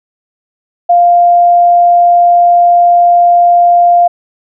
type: tone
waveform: sine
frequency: 698.5 Hz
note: F5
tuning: in tune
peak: -3 dBFS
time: 0.89-4.08 s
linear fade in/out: 10 ms
effects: none